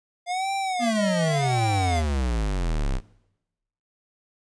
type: tone with vibrato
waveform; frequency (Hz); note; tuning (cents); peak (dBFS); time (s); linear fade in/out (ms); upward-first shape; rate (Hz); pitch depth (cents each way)
square; 698.5; F5; 0; -25; 0.26-2.03; 50; sine; 0.88; 200
type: exponential sweep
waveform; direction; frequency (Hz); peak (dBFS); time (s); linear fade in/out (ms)
square; down; 251.3 to 30.44; -23; 0.79-3.01; 50
effects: noise-tail reverb RT60 0.9 s tail -21 dB re dry + resampled to 22050 Hz